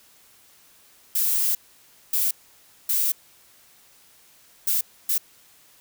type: noise bursts at uneven times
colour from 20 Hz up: violet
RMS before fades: -22 dBFS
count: 5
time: 1.15-1.55 / 2.13-2.31 / 2.89-3.12 / 4.67-4.81 / 5.09-5.18 s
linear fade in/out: 5 ms
effects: white hiss -55 dBFS RMS until 5.8 s